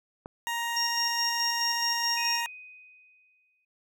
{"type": "click", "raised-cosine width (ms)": 1, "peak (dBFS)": -25, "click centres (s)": 0.259}
{"type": "tone", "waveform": "20% pulse", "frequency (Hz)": 937, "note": "A#5", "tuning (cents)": 9, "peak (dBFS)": -24, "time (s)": [0.47, 2.46], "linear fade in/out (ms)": 0}
{"type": "tone with tremolo", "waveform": "sine", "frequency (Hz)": 5570, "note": "F8", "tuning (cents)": -5, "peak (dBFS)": -26, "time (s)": [0.76, 2.41], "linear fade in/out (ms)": 10, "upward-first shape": "square", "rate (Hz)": 4.7, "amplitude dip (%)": 45}
{"type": "tone with exponential decay", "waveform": "sine", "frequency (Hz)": 2501, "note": "D#7", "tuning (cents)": 8, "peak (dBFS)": -32, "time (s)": [2.17, 3.65], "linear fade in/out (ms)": 5, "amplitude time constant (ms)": 320}
{"effects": []}